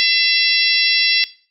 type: harmonic tone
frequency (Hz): 674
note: E5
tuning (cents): +38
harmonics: 3 / 4 / 5 / 6 / 7 / 8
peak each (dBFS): -20 / -20 / -20 / -20 / -20 / -20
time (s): 0-1.24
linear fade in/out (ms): 0
effects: noise-tail reverb RT60 0.4 s tail -18 dB re dry